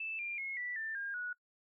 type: tone with pitch steps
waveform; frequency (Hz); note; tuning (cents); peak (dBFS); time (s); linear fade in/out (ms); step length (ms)
sine; 2637 / 2390 / 2167 / 1964.1 / 1780.4 / 1613.9 / 1463; E7 / D7 / C#7 / B6 / A6 / G6 / F#6; 0 / +30 / -40 / -10 / +20 / +50 / -20; -37; 0-1.33; 5; 190
effects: noise-tail reverb RT60 0.1 s tail -22 dB re dry